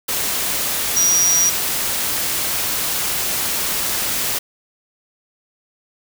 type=tone in noise; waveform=sine; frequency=5760 Hz; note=F#8; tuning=47 cents flat; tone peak=-13 dBFS; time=0.96-1.5 s; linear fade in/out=10 ms; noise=white; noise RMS=-21 dBFS; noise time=0.08-4.39 s; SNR=+5 dB; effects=none